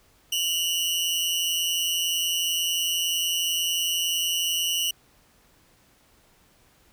sawtooth tone pair together, 2829 / 3000 Hz, F7 / F#7, +22 / +23 cents, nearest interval minor second, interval 101 cents, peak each -23 dBFS, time 0.32-4.91 s, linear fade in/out 5 ms, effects pink hiss -60 dBFS RMS until 6.92 s

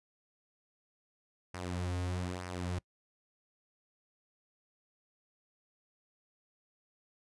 sawtooth tone with flanger, 90 Hz, F#2, 47 cents flat, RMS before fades -37 dBFS, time 1.54-2.79 s, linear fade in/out 5 ms, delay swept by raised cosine 0.26 to 5.26 ms, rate 1.1 Hz, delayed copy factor -0.6, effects noise-tail reverb RT60 0.1 s tail -24 dB re dry + resampled to 24000 Hz

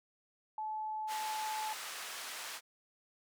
sine tone, 864 Hz, A5, 32 cents flat, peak -36 dBFS, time 0.58-1.73 s, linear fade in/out 2 ms
pink band-pass noise, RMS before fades -44 dBFS, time 1.07-2.61 s, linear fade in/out 50 ms, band 1000 to 12000 Hz, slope 12 dB/octave
effects none

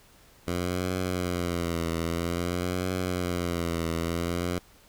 10% pulse tone with vibrato, 87.31 Hz, F2, in tune, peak -19 dBFS, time 0.47-4.59 s, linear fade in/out 10 ms, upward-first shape triangle, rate 0.51 Hz, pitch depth 100 cents each way, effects pink hiss -57 dBFS RMS until 4.88 s

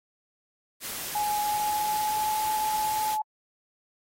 white noise, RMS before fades -35 dBFS, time 0.8-3.18 s, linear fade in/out 50 ms
sine tone with pitch glide, 837 to 858.5 Hz, G#5 to A5, +13 to -43 cents, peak -25 dBFS, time 1.15-3.22 s, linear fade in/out 5 ms, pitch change +44 cents, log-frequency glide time 1.46-2.36 s
effects AAC 48 kbps

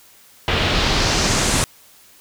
pink noise with low-pass filter sweep, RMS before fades -18 dBFS, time 0.48-1.64 s, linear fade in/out 0 ms, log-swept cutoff 3000 to 9100 Hz, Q 1.8, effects white hiss -49 dBFS RMS until 2.2 s

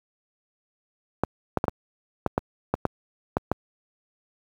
clicks, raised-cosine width 1 ms, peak -7 dBFS, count 10, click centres 1.236 / 1.573 / 1.641 / 1.682 / 2.263 / 2.379 / 2.74 / 2.853 / 3.369 / 3.516 s, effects high-pass 60 Hz 12 dB/octave + 8-bit

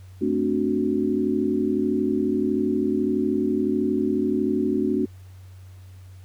sine chord, D dominant seventh, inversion second, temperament equal, 220 / 261.6 / 293.7 / 370 Hz, A3 / C4 / D4 / F#4, 0 / 0 / 0 / 0 cents, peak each -26 / -26 / -25 / -25 dBFS, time 0.21-5.06 s, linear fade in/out 10 ms, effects added 93 Hz sine -41 dBFS peak until 6.24 s + pink hiss -58 dBFS RMS until 6.24 s

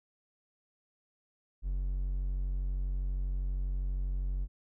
triangle tone, 46.25 Hz, F#1, in tune, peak -28 dBFS, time 1.62-4.48 s, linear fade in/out 50 ms, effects none

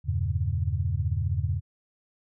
sine chord, E diminished seventh, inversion none, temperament equal, 82.41 / 98 / 116.54 / 138.59 Hz, E2 / G2 / Bb2 / Db3, 0 / 0 / 0 / 0 cents, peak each -28 / -28 / -33 / -32 dBFS, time 0.04-1.61 s, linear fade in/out 50 ms, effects none

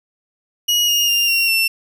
30% pulse tone with pitch steps, 2900 / 2849 / 2798 / 2748 / 2700 Hz, F#7 / F7 / F7 / F7 / E7, -35 / +34 / +3 / -29 / +41 cents, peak -11 dBFS, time 0.68-1.68 s, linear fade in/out 10 ms, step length 200 ms, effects none

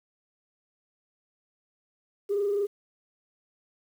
sine tone with frequency modulation, 405.5 Hz, G#4, 41 cents flat, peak -23 dBFS, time 2.29-2.67 s, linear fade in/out 20 ms, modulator 24.5 Hz, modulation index 0.46, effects tanh soft clip ceiling -19 dBFS + 9-bit

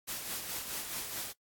white noise with tremolo, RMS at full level -37 dBFS, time 0.07-1.33 s, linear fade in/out 20 ms, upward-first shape sine, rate 4.7 Hz, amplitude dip 45%, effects noise-tail reverb RT60 0.1 s tail -22 dB re dry + AAC 64 kbps

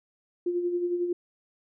sine tone with tremolo, 351.4 Hz, F4, 11 cents sharp, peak -23 dBFS, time 0.46-1.13 s, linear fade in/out 5 ms, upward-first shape sine, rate 11 Hz, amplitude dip 50%, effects none

